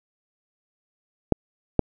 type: clicks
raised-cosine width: 2 ms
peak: -3 dBFS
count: 2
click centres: 1.323 / 1.793 s
effects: none